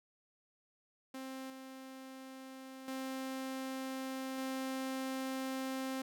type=tone with level steps; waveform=sawtooth; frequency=263.8 Hz; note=C4; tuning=14 cents sharp; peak=-39 / -44 / -35 / -33 dBFS; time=1.14-6.02 s; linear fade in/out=5 ms; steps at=1.5 / 2.88 / 4.38 s; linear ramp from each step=2 ms; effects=none